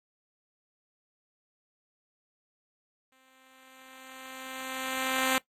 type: tone with exponential growth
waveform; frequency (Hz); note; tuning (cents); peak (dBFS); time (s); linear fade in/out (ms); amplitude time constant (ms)
5% pulse; 261.6; C4; 0; -12; 3.12-5.38; 1; 490
effects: noise-tail reverb RT60 0.1 s tail -20 dB re dry + AAC 64 kbps